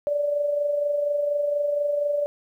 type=tone with amplitude modulation; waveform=sine; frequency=582 Hz; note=D5; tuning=16 cents flat; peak=-19 dBFS; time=0.07-2.26 s; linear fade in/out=0 ms; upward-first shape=sine; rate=24.2 Hz; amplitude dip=45%; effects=10-bit